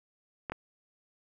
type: clicks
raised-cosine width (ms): 0.5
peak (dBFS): -20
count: 2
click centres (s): 0.498 / 0.52
effects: none